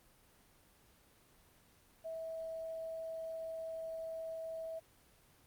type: tone with quantisation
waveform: sine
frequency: 650 Hz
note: E5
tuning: 24 cents flat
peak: -40 dBFS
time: 2.04-4.8 s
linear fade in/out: 20 ms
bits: 11
effects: pink hiss -66 dBFS RMS until 5.46 s + Opus 24 kbps